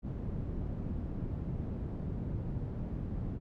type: low-pass noise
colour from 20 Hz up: white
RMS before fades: -37 dBFS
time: 0.02-3.4 s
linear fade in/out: 50 ms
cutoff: 160 Hz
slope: 12 dB/octave
effects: none